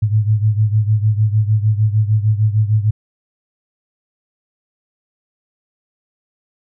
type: beating tone pair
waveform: sine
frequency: 105.6 / 112.2 Hz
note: G#2 / A2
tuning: +29 / +34 cents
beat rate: 6.6 Hz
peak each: -13 / -17 dBFS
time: 0.02-2.91 s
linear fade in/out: 10 ms
effects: none